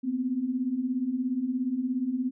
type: beating tone pair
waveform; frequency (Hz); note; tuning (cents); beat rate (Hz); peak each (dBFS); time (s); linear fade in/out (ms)
sine; 241.1 / 258.1; B3 / C4; -41 / -23; 17; -32 / -27; 0.03-2.31; 20
effects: none